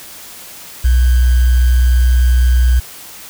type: tone with sample-and-hold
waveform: sine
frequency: 61.74 Hz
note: B1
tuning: in tune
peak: -7 dBFS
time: 0.84-2.8 s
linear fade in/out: 10 ms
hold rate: 1575 Hz
effects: white hiss -34 dBFS RMS until 3.29 s